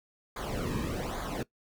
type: noise with flanger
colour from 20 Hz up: brown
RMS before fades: -34 dBFS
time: 0.36-1.43 s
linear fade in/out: 5 ms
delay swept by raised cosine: 0.36 to 1.46 ms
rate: 1.2 Hz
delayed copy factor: -0.8
effects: noise-tail reverb RT60 0.1 s tail -19 dB re dry